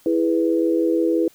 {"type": "chord", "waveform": "sine", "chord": "E major", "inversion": "none", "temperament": "equal", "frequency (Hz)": [329.6, 415.3, 493.9], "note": ["E4", "G#4", "B4"], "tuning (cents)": [0, 0, 0], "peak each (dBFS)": [-18, -24, -22], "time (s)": [0.06, 1.28], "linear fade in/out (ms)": 2, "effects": ["white hiss -54 dBFS RMS until 1.34 s"]}